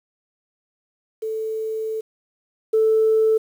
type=tone pair in turn; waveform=sine; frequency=440 / 440 Hz; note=A4 / A4; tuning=0 / 0 cents; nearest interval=unison; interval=0 cents; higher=neither; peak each=-23 / -13 dBFS; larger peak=second; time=1.22-2.01 / 2.73-3.38 s; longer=first; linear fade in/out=10 ms; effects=tanh soft clip ceiling -9 dBFS + 8-bit